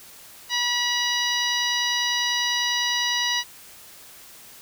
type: harmonic tone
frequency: 970 Hz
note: B5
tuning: 31 cents flat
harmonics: 1 / 2 / 3 / 4 / 5 / 6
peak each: -31 / -27 / -27 / -27 / -30 / -31 dBFS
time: 0.49-3.44 s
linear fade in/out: 50 ms
effects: white hiss -46 dBFS RMS until 4.61 s